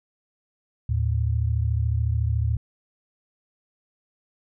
sine tone pair together, 77.78 / 111.66 Hz, D#2 / A2, 0 / +26 cents, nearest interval tritone, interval 626 cents, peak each -23 dBFS, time 0.89-2.57 s, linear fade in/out 5 ms, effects none

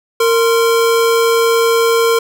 square tone pair together, 460.4 / 1044 Hz, A#4 / C6, -22 / -4 cents, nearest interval octave + major second, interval 1418 cents, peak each -11 / -19 dBFS, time 0.2-2.19 s, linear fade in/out 5 ms, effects none

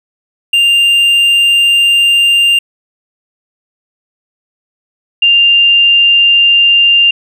triangle / sine tone pair in turn, 2794 / 2794 Hz, F7 / F7, 0 / 0 cents, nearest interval unison, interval 0 cents, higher neither, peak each -4 dBFS, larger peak neither, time 0.53-2.59 / 5.22-7.11 s, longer first, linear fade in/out 5 ms, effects none

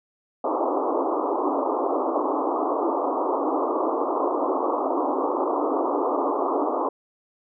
pink band-pass noise, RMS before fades -24 dBFS, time 0.44-6.89 s, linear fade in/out 5 ms, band 270 to 1200 Hz, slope 96 dB/octave, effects none

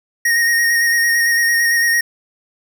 square tone with vibrato, 1864.7 Hz, A#6, in tune, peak -13 dBFS, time 0.25-2.01 s, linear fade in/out 5 ms, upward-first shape square, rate 8.9 Hz, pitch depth 18 cents each way, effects none

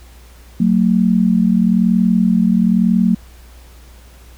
sine tone pair together, 185 / 226 Hz, F#3 / A3, 0 / +47 cents, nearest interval minor third, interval 347 cents, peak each -13 dBFS, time 0.6-3.15 s, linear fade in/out 5 ms, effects added 60 Hz sine -39 dBFS peak until 4.37 s + pink hiss -47 dBFS RMS until 4.37 s

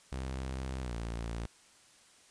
sawtooth tone with pitch glide, 65.41 to 57.27 Hz, C2 to A#1, 0 to -30 cents, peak -32 dBFS, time 0.12-1.46 s, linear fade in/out 0 ms, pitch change -230 cents, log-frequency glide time 0.81-0.95 s, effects white hiss -61 dBFS RMS until 2.3 s + resampled to 22050 Hz

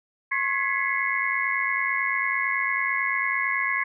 sine tone cluster, 1080 / 1679 / 1986 / 2099 / 2188 Hz, C#6 / G#6 / B6 / C7 / C#7, -45 / +18 / +9 / +5 / -23 cents, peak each -29 dBFS, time 0.31-3.84 s, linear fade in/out 10 ms, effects none

